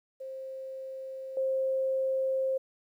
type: tone with level steps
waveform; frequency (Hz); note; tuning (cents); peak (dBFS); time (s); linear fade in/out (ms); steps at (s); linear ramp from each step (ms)
sine; 529; C5; +19; -37 / -26; 0.2-2.58; 10; 1.37; 2
effects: 11-bit